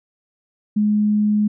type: tone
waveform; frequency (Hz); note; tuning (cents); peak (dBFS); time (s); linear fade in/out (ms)
sine; 210; G#3; +19; -14; 0.76-1.48; 10
effects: none